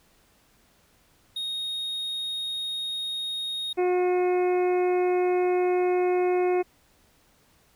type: tone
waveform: triangle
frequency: 3729 Hz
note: A#7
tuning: in tune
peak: -27 dBFS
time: 1.36-3.73 s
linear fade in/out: 5 ms
type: harmonic tone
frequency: 361.1 Hz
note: F#4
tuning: 42 cents flat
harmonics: 1 / 2 / 3 / 4 / 5 / 6 / 7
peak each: -21 / -29 / -40 / -44 / -47 / -40 / -42 dBFS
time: 3.77-6.63 s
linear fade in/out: 20 ms
effects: pink hiss -62 dBFS RMS until 7.75 s